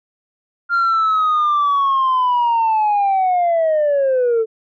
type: linear sweep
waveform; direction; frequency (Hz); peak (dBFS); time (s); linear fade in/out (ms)
sine; down; 1400 to 436.9; -11; 0.69-4.46; 50
effects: tanh soft clip ceiling -11 dBFS